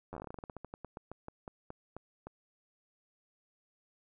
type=slowing click train; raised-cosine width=1 ms; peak=-29 dBFS; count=25; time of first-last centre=0.13-2.27 s; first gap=10 ms; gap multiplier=1.16; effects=none